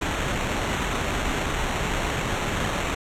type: noise with sample-and-hold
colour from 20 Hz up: pink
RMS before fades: -26 dBFS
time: 0.01-2.95 s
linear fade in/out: 10 ms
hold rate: 4900 Hz
effects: low-pass 9000 Hz 12 dB/octave